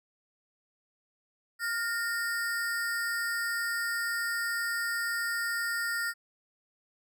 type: ring-modulated tone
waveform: square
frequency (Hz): 1623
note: G#6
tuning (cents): -40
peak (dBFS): -27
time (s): 1.59-6.14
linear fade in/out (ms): 50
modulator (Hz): 214
effects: none